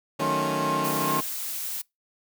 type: chord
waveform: 15% pulse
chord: D# half-diminished seventh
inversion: none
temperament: equal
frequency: 155.56 / 185 / 220 / 277.2 Hz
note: D#3 / F#3 / A3 / C#4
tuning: 0 / 0 / 0 / 0 cents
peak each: -24 / -27 / -27 / -24 dBFS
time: 0.19-1.21 s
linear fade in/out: 10 ms
type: tone with tremolo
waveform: sine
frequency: 1064 Hz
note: C6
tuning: 29 cents sharp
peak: -24 dBFS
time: 0.21-1.21 s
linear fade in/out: 10 ms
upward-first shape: triangle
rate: 2.4 Hz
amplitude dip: 55%
type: noise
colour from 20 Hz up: blue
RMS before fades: -32 dBFS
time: 0.84-1.82 s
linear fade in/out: 10 ms
effects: noise-tail reverb RT60 0.2 s tail -25 dB re dry